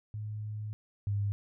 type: tone pair in turn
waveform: sine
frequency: 106.4 / 101.5 Hz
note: G#2 / G#2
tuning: +42 / -39 cents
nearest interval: minor second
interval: 81 cents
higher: first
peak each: -35 / -28 dBFS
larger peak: second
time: 0.14-0.73 / 1.07-1.32 s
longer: first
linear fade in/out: 0 ms
effects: none